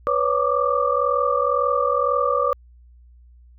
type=tone cluster; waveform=sine; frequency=496.6 / 561 / 1158 / 1200 Hz; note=B4 / C#5 / D6 / D6; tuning=+9 / +21 / -25 / +37 cents; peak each=-23 dBFS; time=0.07-2.53 s; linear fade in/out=0 ms; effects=added 60 Hz sine -46 dBFS peak until 3.58 s